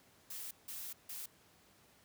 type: noise bursts at uneven times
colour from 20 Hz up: blue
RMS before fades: -45 dBFS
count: 3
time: 0.3-0.51 / 0.68-0.93 / 1.09-1.26 s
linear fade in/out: 5 ms
effects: pink hiss -66 dBFS RMS until 2.04 s + high-pass 80 Hz 12 dB/octave